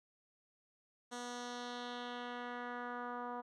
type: tone with low-pass filter sweep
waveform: 10% pulse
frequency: 243.6 Hz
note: B3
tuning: 24 cents flat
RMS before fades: -44 dBFS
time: 1.11-3.42 s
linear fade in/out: 20 ms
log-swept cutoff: 7700 to 1000 Hz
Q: 1.8
effects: none